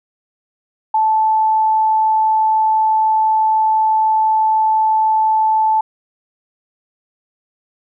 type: tone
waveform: sine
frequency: 874 Hz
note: A5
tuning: 12 cents flat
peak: -11 dBFS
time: 0.94-5.81 s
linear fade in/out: 5 ms
effects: none

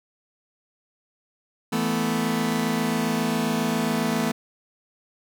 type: chord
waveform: sawtooth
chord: E suspended fourth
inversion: none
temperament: just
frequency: 164.81 / 219.8 / 247.2 Hz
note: E3 / A3 / B3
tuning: 0 / -2 / +2 cents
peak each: -25 / -21 / -22 dBFS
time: 1.72-4.32 s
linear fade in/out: 10 ms
effects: none

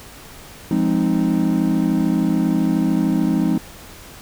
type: chord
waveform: triangle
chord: F minor seventh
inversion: none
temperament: equal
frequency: 174.61 / 207.7 / 261.6 / 311.1 Hz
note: F3 / Ab3 / C4 / Eb4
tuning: 0 / 0 / 0 / 0 cents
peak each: -19 dBFS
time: 0.71-3.58 s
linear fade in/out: 2 ms
effects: pink hiss -40 dBFS RMS until 4.21 s

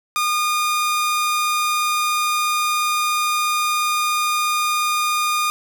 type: tone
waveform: sawtooth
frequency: 1219 Hz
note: D#6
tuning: 36 cents flat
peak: -14 dBFS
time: 0.16-5.5 s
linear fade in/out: 0 ms
effects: none

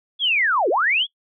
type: linear two-way sweep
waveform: sine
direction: down then up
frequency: 3449 to 327.3 to 3449 Hz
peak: -16 dBFS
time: 0.19-1.07 s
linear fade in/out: 50 ms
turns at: 0.69 s
effects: noise-tail reverb RT60 0.1 s tail -22 dB re dry

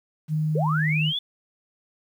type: tone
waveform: sine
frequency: 154.6 Hz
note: D#3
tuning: 11 cents flat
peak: -21 dBFS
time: 0.28-1.13 s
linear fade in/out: 50 ms
type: linear sweep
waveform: sine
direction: up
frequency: 392 to 3520 Hz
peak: -24 dBFS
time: 0.55-1.19 s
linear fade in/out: 5 ms
effects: 9-bit

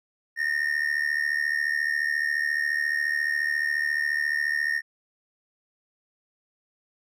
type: tone with amplitude modulation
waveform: triangle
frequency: 1837 Hz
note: A#6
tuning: 26 cents flat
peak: -18 dBFS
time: 0.36-4.82 s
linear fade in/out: 50 ms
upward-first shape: sine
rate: 74.3 Hz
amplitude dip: 80%
effects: none

